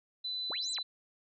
sine tone, 4003 Hz, B7, 23 cents sharp, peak -34 dBFS, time 0.24-0.83 s, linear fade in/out 10 ms
sine linear two-way sweep, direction up then down, 192.8 to 8372 to 541 Hz, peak -39 dBFS, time 0.5-0.79 s, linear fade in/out 2 ms, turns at 0.72 s
effects none

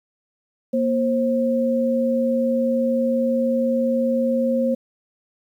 sine tone pair together, 236.5 / 531 Hz, A#3 / C5, +25 / +25 cents, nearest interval octave + major second, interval 1400 cents, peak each -20 dBFS, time 0.73-4.75 s, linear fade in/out 10 ms, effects 9-bit

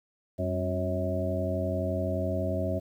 harmonic tone with a mistuned harmonic, 91.7 Hz, F#2, 15 cents flat, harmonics 1 / 2 / 3 / 4 / 6 / 7, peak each -31 / -35 / -36 / -38 / -35 / -32 dBFS, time 0.38-2.8 s, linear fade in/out 20 ms, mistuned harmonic 2, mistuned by +83 cents, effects 10-bit

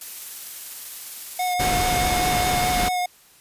blue noise with tremolo, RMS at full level -33 dBFS, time 0.01-1.54 s, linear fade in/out 2 ms, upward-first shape triangle, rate 20 Hz, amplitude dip 25%
square tone with vibrato, 725 Hz, F#5, 35 cents flat, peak -22 dBFS, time 1.39-3.06 s, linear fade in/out 5 ms, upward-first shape triangle, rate 4.8 Hz, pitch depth 21 cents each way
pink noise, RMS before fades -24 dBFS, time 1.59-2.89 s, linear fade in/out 10 ms
effects white hiss -53 dBFS RMS until 3.4 s + resampled to 32000 Hz

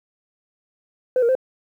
sine tone with pitch steps, 508 / 468.1 / 520 Hz, B4 / A#4 / C5, +49 / +7 / -11 cents, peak -13 dBFS, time 1.16-1.352 s, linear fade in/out 2 ms, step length 64 ms, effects tanh soft clip ceiling -12 dBFS + 9-bit

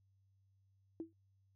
sine tone with exponential decay, 327.6 Hz, E4, 11 cents flat, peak -37 dBFS, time 1-1.13 s, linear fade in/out 1 ms, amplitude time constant 27 ms, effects added 97 Hz sine -70 dBFS peak until 1.55 s

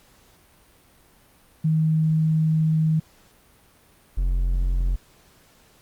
sine / triangle tone pair in turn, 157.9 / 44.31 Hz, D#3 / F1, +26 / +26 cents, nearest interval octave + minor seventh, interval 2200 cents, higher first, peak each -17 dBFS, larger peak neither, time 1.64-3 / 4.17-4.96 s, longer first, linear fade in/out 10 ms, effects pink hiss -56 dBFS RMS until 5.81 s + Opus 48 kbps

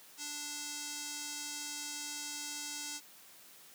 square tone with band-pass filter, 293.7 Hz, D4, in tune, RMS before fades -42 dBFS, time 0.17-3.01 s, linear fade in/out 50 ms, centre 6700 Hz, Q 1.7, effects white hiss -57 dBFS RMS until 3.74 s + high-pass 150 Hz 12 dB/octave

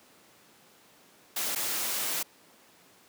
white noise with dropouts, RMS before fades -31 dBFS, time 1.36-2.23 s, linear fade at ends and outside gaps 5 ms, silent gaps 1.551-1.558 s, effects pink hiss -58 dBFS RMS until 3.08 s + high-pass 200 Hz 12 dB/octave

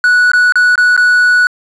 triangle tone with dropouts, 1473 Hz, F#6, 8 cents flat, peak -4 dBFS, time 0.04-1.47 s, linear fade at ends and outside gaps 1 ms, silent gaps 0.317-0.334 / 0.523-0.556 / 0.756-0.778 / 0.965-0.976 s, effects resampled to 24000 Hz + 7-bit

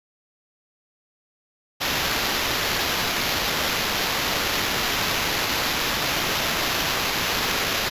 white noise with sample-and-hold, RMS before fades -24 dBFS, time 1.8-7.9 s, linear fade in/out 20 ms, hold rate 8820 Hz, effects resampled to 32000 Hz

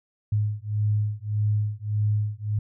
sine beating tone pair, 104.5 / 106.2 Hz, G#2 / G#2, +11 / +39 cents, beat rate 1.7 Hz, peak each -25 / -25 dBFS, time 0.32-2.59 s, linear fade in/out 5 ms, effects none

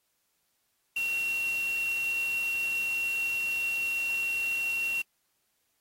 sine tone in noise, 2735 Hz, F7, 37 cents flat, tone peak -27 dBFS, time 0.96-5.02 s, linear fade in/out 5 ms, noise white, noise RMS -44 dBFS, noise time 0.96-5.02 s, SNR +14 dB, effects white hiss -75 dBFS RMS until 5.8 s + AAC 48 kbps

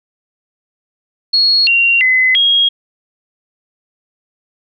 sine tone with pitch steps, 4320 / 2759 / 2032 / 3276 Hz, C#8 / F7 / B6 / G#7, -45 / -22 / +49 / -24 cents, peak -8 dBFS, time 1.33-2.69 s, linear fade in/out 10 ms, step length 340 ms, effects none

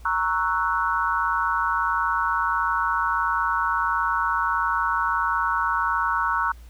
sine chord, F# dominant seventh, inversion first, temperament equal, 932.3 / 1108.7 / 1318.5 / 1480 Hz, A#5 / C#6 / E6 / F#6, 0 / 0 / 0 / 0 cents, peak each -26 dBFS, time 0.05-6.52 s, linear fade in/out 5 ms, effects added 58 Hz sine -41 dBFS peak until 6.69 s + pink hiss -56 dBFS RMS until 6.69 s

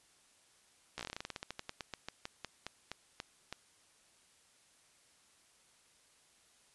slowing click train, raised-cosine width 0.2 ms, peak -23 dBFS, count 26, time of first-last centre 0.98-3.526 s, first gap 14 ms, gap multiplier 1.14, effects white hiss -67 dBFS RMS until 6.74 s + resampled to 24000 Hz

